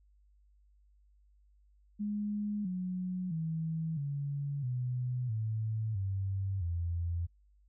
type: tone with pitch steps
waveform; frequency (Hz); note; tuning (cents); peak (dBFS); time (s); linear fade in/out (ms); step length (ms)
sine; 207.7 / 182.91 / 161.09 / 141.86 / 124.93 / 110.03 / 96.9 / 85.33; G#3 / F#3 / E3 / C#3 / B2 / A2 / G2 / F2; 0 / -20 / -40 / +40 / +20 / 0 / -20 / -40; -32; 1.99-7.27; 20; 660
effects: noise-tail reverb RT60 0.1 s tail -17 dB re dry + added 50 Hz sine -62 dBFS peak until 7.68 s